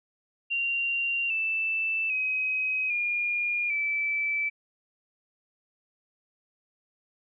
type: tone with pitch steps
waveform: sine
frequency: 2767 / 2647 / 2531 / 2421 / 2316 Hz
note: F7 / E7 / D#7 / D#7 / D7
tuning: -17 / +7 / +29 / -48 / -25 cents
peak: -25 dBFS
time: 0.5-4.5 s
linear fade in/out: 20 ms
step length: 800 ms
effects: none